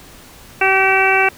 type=harmonic tone; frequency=383.9 Hz; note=G4; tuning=36 cents flat; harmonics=1 / 2 / 3 / 4 / 5 / 6 / 7; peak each=-19 / -17 / -23 / -18 / -23 / -17 / -18 dBFS; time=0.61-1.29 s; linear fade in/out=5 ms; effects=pink hiss -41 dBFS RMS until 1.37 s